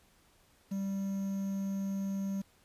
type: tone with quantisation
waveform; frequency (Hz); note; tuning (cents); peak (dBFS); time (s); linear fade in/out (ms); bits
triangle; 195.5; G3; -4; -30; 0.71-2.42; 10; 9
effects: pink hiss -66 dBFS RMS until 2.64 s + resampled to 32000 Hz